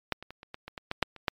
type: clicks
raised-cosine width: 0.3 ms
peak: -11 / -26 / -26 / -30 / -23 / -24 / -22 / -14 / -6 / -30 / -9 dBFS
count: 11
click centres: 0.123 / 0.226 / 0.306 / 0.431 / 0.544 / 0.68 / 0.778 / 0.914 / 1.027 / 1.163 / 1.282 s
effects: MP3 96 kbps